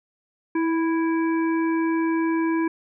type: harmonic tone with a mistuned harmonic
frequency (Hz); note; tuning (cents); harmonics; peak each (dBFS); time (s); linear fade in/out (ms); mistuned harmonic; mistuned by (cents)
329.9; E4; +1; 1 / 3 / 5 / 7; -20 / -30 / -34 / -37; 0.55-2.68; 5; 1; -17
effects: none